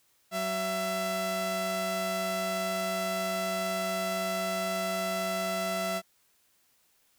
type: tone pair together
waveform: sawtooth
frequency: 187.9 / 668.6 Hz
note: F#3 / E5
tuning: +27 / +24 cents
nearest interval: octave + minor seventh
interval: 2197 cents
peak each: -32 / -26 dBFS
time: 0.31-6.02 s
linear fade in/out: 50 ms
effects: white hiss -68 dBFS RMS until 7.18 s